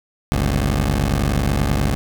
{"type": "tone pair together", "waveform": "15% pulse", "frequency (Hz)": [50.2, 71], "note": ["G1", "C#2"], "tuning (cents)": [42, 42], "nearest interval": "tritone", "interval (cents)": 600, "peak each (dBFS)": -13, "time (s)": [0.32, 1.95], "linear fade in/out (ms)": 0, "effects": ["8-bit"]}